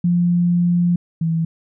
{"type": "tone pair in turn", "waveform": "sine", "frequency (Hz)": [174.61, 163.81], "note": ["F3", "E3"], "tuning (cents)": [0, -11], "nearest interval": "minor second", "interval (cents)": 111, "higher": "first", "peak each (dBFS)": [-13, -16], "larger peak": "first", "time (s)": [[0.04, 0.96], [1.21, 1.45]], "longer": "first", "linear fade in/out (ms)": 5, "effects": []}